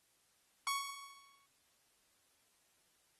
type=tone with exponential decay; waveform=sawtooth; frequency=1113 Hz; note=C#6; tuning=7 cents sharp; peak=-29 dBFS; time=0.67-1.46 s; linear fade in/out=1 ms; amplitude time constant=170 ms; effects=white hiss -74 dBFS RMS until 3.19 s + AAC 32 kbps